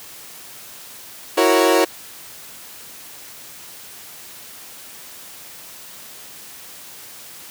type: chord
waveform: 30% pulse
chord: F# dominant seventh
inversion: third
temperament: equal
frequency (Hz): 329.6 / 370 / 466.2 / 554.4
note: E4 / F#4 / A#4 / C#5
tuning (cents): 0 / 0 / 0 / 0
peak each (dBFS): -16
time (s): 1.37-1.85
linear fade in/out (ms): 10
effects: white hiss -39 dBFS RMS until 7.5 s + high-pass 80 Hz 12 dB/octave